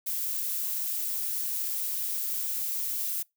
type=noise; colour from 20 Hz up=violet; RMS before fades=-31 dBFS; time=0.06-3.23 s; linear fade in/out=10 ms; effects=noise-tail reverb RT60 0.2 s tail -25 dB re dry